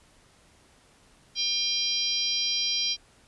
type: harmonic tone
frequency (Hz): 800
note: G5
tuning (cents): +35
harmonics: 3 / 4 / 5 / 6 / 7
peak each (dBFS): -36 / -30 / -32 / -30 / -30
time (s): 1.35-2.97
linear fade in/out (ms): 50
effects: pink hiss -59 dBFS RMS until 3.27 s + resampled to 24000 Hz